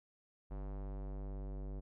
square tone with low-pass filter sweep, 49 Hz, G1, in tune, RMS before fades -43 dBFS, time 0.5-1.81 s, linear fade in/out 20 ms, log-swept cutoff 920 to 540 Hz, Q 1, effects none

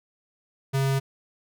square tone, 135.7 Hz, C#3, 36 cents flat, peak -22 dBFS, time 0.73-1 s, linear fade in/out 20 ms, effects none

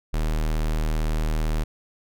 square tone, 38.89 Hz, D#1, in tune, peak -22 dBFS, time 0.13-1.64 s, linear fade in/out 10 ms, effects none

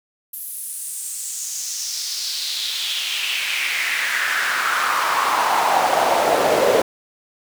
brown noise with high-pass filter sweep, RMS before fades -21 dBFS, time 0.33-6.82 s, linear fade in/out 5 ms, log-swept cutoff 12000 to 480 Hz, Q 3.4, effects none

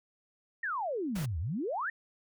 sine exponential two-way sweep, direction down then up, 1900 to 73.42 to 1900 Hz, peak -31 dBFS, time 0.63-1.9 s, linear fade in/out 5 ms, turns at 1.39 s
pink noise, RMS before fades -42 dBFS, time 1.15-1.26 s, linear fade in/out 10 ms
effects none

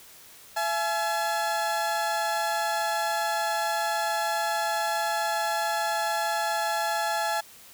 30% pulse tone pair together, 674.6 / 850 Hz, E5 / G#5, +40 / +40 cents, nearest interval major third, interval 400 cents, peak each -27 / -24 dBFS, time 0.56-7.41 s, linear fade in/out 10 ms, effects white hiss -50 dBFS RMS until 7.73 s

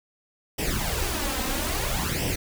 pink noise with flanger, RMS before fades -27 dBFS, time 0.58-2.36 s, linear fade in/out 10 ms, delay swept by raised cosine 0.36 to 3.86 ms, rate 0.6 Hz, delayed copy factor +0.7, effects none

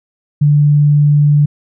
sine tone, 146.83 Hz, D3, in tune, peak -6 dBFS, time 0.41-1.46 s, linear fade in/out 10 ms, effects none

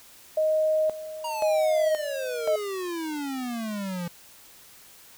sine tone with tremolo, 624 Hz, D#5, 5 cents sharp, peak -20 dBFS, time 0.37-2.56 s, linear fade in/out 5 ms, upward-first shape square, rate 0.95 Hz, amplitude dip 80%
square exponential sweep, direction down, 953 to 170 Hz, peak -30 dBFS, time 1.24-4.08 s, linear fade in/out 5 ms
effects white hiss -51 dBFS RMS until 5.17 s

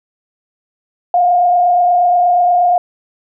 sine tone with frequency modulation, 710 Hz, F5, 28 cents sharp, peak -8 dBFS, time 1.14-2.78 s, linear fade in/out 2 ms, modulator 28.4 Hz, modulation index 0.62, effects none

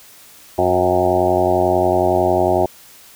harmonic tone with a mistuned harmonic, 91 Hz, F#2, 28 cents flat, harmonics 1 / 2 / 3 / 4 / 5 / 6 / 7 / 8 / 9 / 10, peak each -25 / -28 / -26 / -18 / -29 / -24 / -18 / -21 / -22 / -29 dBFS, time 0.58-2.66 s, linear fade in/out 5 ms, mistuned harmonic 9, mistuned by -27 cents, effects white hiss -44 dBFS RMS until 3.15 s

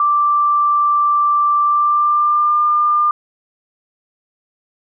sine tone with pitch glide, 1174.7 to 1200.8 Hz, D6 to D6, 0 to +38 cents, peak -11 dBFS, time 0-3.11 s, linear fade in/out 2 ms, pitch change +38 cents, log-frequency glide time 1.62-2.6 s, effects none

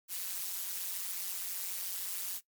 blue noise with amplitude modulation, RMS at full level -34 dBFS, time 0.08-2.41 s, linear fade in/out 50 ms, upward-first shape sine, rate 185 Hz, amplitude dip 85%, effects noise-tail reverb RT60 0.1 s tail -18 dB re dry + MP3 96 kbps

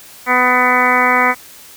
harmonic tone with a mistuned harmonic, 249.7 Hz, B3, 19 cents sharp, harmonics 1 / 2 / 3 / 4 / 5 / 6 / 7 / 8 / 9, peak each -22 / -21 / -19 / -17 / -17 / -21 / -22 / -16 / -19 dBFS, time 0.26-1.35 s, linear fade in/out 50 ms, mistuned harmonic 7, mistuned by +21 cents, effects white hiss -39 dBFS RMS until 1.76 s

